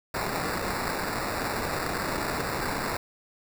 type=noise with sample-and-hold; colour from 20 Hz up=white; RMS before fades=-30 dBFS; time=0.14-2.97 s; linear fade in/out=5 ms; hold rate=3150 Hz; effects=none